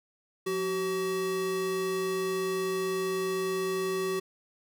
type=tone pair together; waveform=square; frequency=178.91 / 379.1 Hz; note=F3 / F#4; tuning=+42 / +42 cents; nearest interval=octave + minor second; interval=1300 cents; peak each=-40 / -29 dBFS; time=0.46-4.2 s; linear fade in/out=10 ms; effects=none